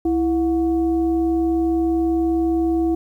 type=tone with frequency modulation; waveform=sine; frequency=330.6 Hz; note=E4; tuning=5 cents sharp; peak=-16 dBFS; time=0.05-2.95 s; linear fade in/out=5 ms; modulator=395 Hz; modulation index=0.43; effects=9-bit